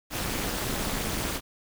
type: noise with amplitude modulation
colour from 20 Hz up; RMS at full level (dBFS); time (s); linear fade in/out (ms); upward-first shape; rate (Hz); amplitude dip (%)
pink; -26; 0.1-1.41; 50; sine; 240; 100
effects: none